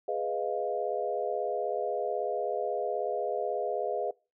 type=chord; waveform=sine; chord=F half-diminished seventh; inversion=first; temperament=equal; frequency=415.3 / 493.9 / 622.3 / 698.5 Hz; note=Ab4 / Cb5 / Eb5 / F5; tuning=0 / 0 / 0 / 0 cents; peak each=-34 dBFS; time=0.08-4.11 s; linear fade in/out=5 ms; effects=noise-tail reverb RT60 0.3 s tail -24 dB re dry